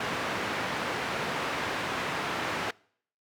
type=band-pass noise; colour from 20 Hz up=white; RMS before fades=-32 dBFS; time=0-2.71 s; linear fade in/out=5 ms; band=110 to 1900 Hz; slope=12 dB/octave; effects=noise-tail reverb RT60 0.6 s tail -25 dB re dry